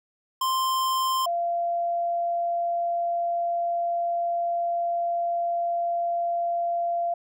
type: tone pair in turn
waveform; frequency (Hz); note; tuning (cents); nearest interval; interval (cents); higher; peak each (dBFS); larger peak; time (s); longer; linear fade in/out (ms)
square / sine; 1046.5 / 688.2; C6 / F5; 0 / -26; perfect fifth; 726; first; -23; neither; 0.41-1.26 / 1.26-7.14; second; 5
effects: none